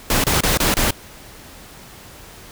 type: noise bursts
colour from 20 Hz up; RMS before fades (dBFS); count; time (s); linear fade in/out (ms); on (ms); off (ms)
pink; -17; 5; 0.1-0.908; 2; 140; 27
effects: pink hiss -41 dBFS RMS until 2.51 s